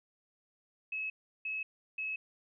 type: tone bursts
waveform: sine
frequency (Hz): 2579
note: E7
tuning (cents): -39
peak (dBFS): -34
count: 3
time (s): 0.92-2.16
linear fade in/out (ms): 5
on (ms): 180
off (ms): 350
effects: none